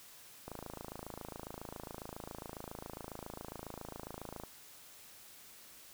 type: click train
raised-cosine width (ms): 1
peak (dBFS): -29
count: 109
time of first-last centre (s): 0.48-4.436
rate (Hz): 27.3
effects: white hiss -56 dBFS RMS until 5.93 s